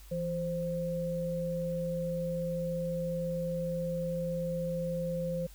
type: tone pair together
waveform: sine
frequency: 167.18 / 523.3 Hz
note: E3 / C5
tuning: +25 / 0 cents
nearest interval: octave + minor sixth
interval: 1975 cents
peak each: -34 / -33 dBFS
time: 0.11-5.47 s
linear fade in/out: 10 ms
effects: added 50 Hz sine -49 dBFS peak until 5.54 s + white hiss -58 dBFS RMS until 5.54 s